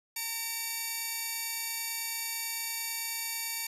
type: tone pair together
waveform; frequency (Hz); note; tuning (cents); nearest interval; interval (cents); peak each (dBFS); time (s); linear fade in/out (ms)
5% pulse; 912.2 / 2295; A#5 / D7; -38 / -40; octave + major third; 1598; -26 / -24; 0.16-3.67; 5
effects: resampled to 32000 Hz